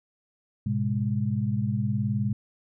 sine tone cluster, 108.4 / 127.7 / 205.6 Hz, A2 / C3 / G#3, -25 / -42 / -17 cents, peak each -28 dBFS, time 0.66-2.33 s, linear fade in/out 5 ms, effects none

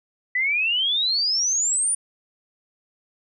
sine exponential sweep, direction up, 1961 to 9620 Hz, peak -19 dBFS, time 0.35-1.95 s, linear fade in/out 5 ms, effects none

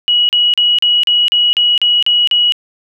sine tone bursts, 2916 Hz, F#7, 26 cents flat, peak -8 dBFS, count 10, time 0.08-2.522 s, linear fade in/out 0 ms, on 210 ms, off 38 ms, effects none

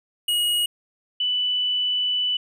square / sine tone pair in turn, 2893 / 2981 Hz, F#7 / F#7, -40 / +12 cents, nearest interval minor second, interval 52 cents, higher second, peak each -20 dBFS, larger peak neither, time 0.28-0.66 / 1.2-2.37 s, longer second, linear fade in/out 5 ms, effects none

